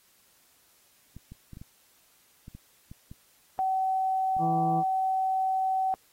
clicks, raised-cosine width 5 ms, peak -31 dBFS, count 10, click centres 1.166 / 1.32 / 1.533 / 1.571 / 1.615 / 2.481 / 2.55 / 2.915 / 3.115 / 4.367 s
sine tone, 760 Hz, F#5, 46 cents sharp, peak -24 dBFS, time 3.59-5.94 s, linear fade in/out 0 ms
harmonic tone, 164.81 Hz, E3, in tune, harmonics 1 / 2 / 3 / 4 / 5 / 6 / 7, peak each -29 / -33 / -41 / -41 / -45 / -47 / -42 dBFS, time 4.38-4.84 s, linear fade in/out 50 ms
effects white hiss -63 dBFS RMS until 6.12 s + AAC 48 kbps

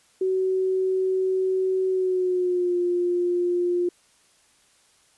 sine tone with pitch glide, 376.1 to 352.9 Hz, F#4 to F4, +28 to +18 cents, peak -20 dBFS, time 0.21-3.89 s, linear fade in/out 5 ms, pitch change -110 cents, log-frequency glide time 1.88-2.77 s, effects white hiss -60 dBFS RMS until 5.17 s + resampled to 24000 Hz

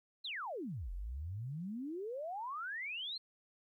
sine exponential two-way sweep, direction down then up, 4293 to 41.55 to 4293 Hz, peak -39 dBFS, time 0.24-3.18 s, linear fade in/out 10 ms, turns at 0.92 s, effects 13-bit

